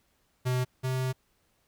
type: tone pair in turn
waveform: square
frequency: 126.6 / 129.48 Hz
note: B2 / C3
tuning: +43 / -18 cents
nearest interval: unison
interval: 39 cents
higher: second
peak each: -26 / -28 dBFS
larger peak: first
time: 0.45-0.65 / 0.83-1.13 s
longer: second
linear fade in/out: 20 ms
effects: pink hiss -71 dBFS RMS until 1.67 s